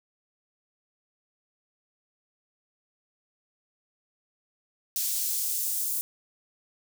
white noise with high-pass filter sweep, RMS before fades -29 dBFS, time 4.96-6.01 s, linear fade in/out 0 ms, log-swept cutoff 4900 to 8700 Hz, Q 0.86, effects none

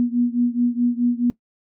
sine beating tone pair, 240 / 244.7 Hz, B3 / B3, -49 / -16 cents, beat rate 4.7 Hz, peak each -19 / -21 dBFS, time 0-1.3 s, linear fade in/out 0 ms, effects noise-tail reverb RT60 0.1 s tail -18 dB re dry

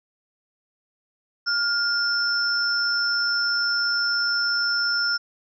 sine tone pair together, 1413 / 5343 Hz, F6 / E8, +20 / +22 cents, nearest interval octave + major seventh, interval 2302 cents, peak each -23 dBFS, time 1.46-5.18 s, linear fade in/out 20 ms, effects none

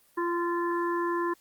harmonic tone with a mistuned harmonic, 344.5 Hz, F4, 24 cents flat, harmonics 1 / 3 / 4 / 5, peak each -28 / -30 / -43 / -37 dBFS, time 0.17-1.34 s, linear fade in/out 10 ms, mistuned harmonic 5, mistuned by +22 cents, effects white hiss -63 dBFS RMS until 1.4 s + Opus 32 kbps

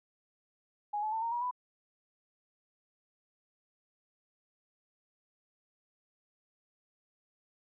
sine tone with pitch steps, 830 / 860.3 / 891.6 / 924.1 / 957.8 / 992.8 Hz, G#5 / A5 / A5 / A#5 / A#5 / B5, -1 / -39 / +23 / -15 / +47 / +9 cents, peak -31 dBFS, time 0.93-1.512 s, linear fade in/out 10 ms, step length 97 ms, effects none

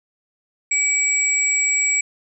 sine tone pair together, 2292 / 7715 Hz, D7 / B8, -43 / -41 cents, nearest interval octave + major sixth, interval 2102 cents, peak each -19 dBFS, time 0.71-2.01 s, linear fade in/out 5 ms, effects none

